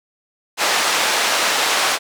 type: band-pass noise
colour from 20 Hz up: pink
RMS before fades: -18 dBFS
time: 0.57-1.99 s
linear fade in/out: 50 ms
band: 700 to 7400 Hz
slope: 12 dB/octave
effects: none